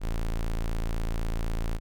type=tone; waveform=45% pulse; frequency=28 Hz; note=A0; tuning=31 cents sharp; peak=-26 dBFS; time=0-1.8 s; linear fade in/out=50 ms; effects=none